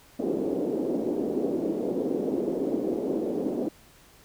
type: band-pass noise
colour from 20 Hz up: pink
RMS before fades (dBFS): -28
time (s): 0.19-3.69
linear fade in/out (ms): 10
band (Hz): 260 to 460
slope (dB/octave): 24
effects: pink hiss -55 dBFS RMS until 4.24 s